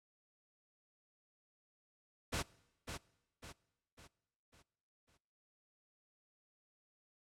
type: noise with echo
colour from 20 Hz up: pink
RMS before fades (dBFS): -37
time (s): 2.32-2.43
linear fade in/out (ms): 20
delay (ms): 550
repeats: 5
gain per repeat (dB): -7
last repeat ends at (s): 5.18
effects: noise-tail reverb RT60 1.0 s tail -23 dB re dry + low-pass 9000 Hz 12 dB/octave